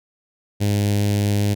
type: tone with notch filter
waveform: sawtooth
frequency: 102.5 Hz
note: G#2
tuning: 22 cents flat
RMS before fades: -19 dBFS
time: 0.6-1.55 s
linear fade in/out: 20 ms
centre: 1200 Hz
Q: 0.61
effects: none